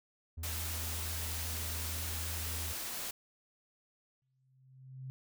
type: tone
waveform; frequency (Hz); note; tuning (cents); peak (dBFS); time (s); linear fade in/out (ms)
triangle; 81; E2; -30; -37; 0.37-2.73; 10
type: noise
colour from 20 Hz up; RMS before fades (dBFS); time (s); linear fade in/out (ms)
white; -40; 0.43-3.11; 5
type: tone with exponential growth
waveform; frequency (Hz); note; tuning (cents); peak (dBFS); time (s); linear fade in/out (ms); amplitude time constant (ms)
sine; 131; C3; +2; -39; 4.22-5.1; 0; 190
effects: none